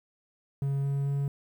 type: tone with pitch steps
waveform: triangle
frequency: 138.59 / 139.47 / 140.36 Hz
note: C#3 / C#3 / C#3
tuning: 0 / +11 / +22 cents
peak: -24 dBFS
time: 0.62-1.28 s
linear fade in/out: 2 ms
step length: 220 ms
effects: 10-bit